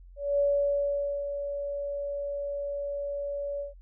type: tone with ADSR envelope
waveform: sine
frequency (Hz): 569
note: C#5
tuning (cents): +45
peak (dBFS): -21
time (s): 0.16-3.74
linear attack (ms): 230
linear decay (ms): 850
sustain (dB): -9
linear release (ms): 140
effects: added 44 Hz sine -47 dBFS peak until 3.81 s